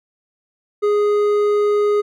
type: tone with hard clipping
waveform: triangle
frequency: 414.6 Hz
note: G#4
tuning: 3 cents flat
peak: -15 dBFS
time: 0.82-2.02 s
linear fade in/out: 20 ms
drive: 10 dB
effects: none